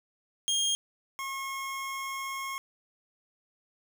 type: tone pair in turn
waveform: 25% pulse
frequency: 3231 / 1083.8 Hz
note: G#7 / C#6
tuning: -48 / -39 cents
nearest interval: octave + perfect fifth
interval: 1891 cents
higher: first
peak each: -22 / -30 dBFS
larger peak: first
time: 0.48-0.75 / 1.19-2.58 s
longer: second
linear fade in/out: 0 ms
effects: none